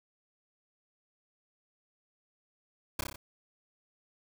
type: noise with echo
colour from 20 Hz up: pink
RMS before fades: -31 dBFS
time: 2.99-3.01 s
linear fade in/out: 5 ms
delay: 30 ms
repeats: 5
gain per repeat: -3 dB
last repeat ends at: 3.16 s
effects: none